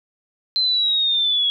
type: linear sweep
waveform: sine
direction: down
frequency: 4108 to 3325 Hz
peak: -16 dBFS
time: 0.56-1.5 s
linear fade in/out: 0 ms
effects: none